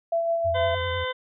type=tone with tremolo; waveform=sine; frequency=670 Hz; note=E5; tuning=28 cents sharp; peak=-20 dBFS; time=0.12-0.75 s; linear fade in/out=5 ms; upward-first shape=sine; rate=6.3 Hz; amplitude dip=35%
type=tone with vibrato; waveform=sine; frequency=87.31 Hz; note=F2; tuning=in tune; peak=-30 dBFS; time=0.44-1.05 s; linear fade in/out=20 ms; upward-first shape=triangle; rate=10 Hz; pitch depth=130 cents each way
type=harmonic tone; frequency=510 Hz; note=C5; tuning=44 cents flat; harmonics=1 / 2 / 3 / 4 / 6 / 7; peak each=-29 / -32 / -34 / -35 / -37 / -37 dBFS; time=0.54-1.13 s; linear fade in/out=20 ms
effects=none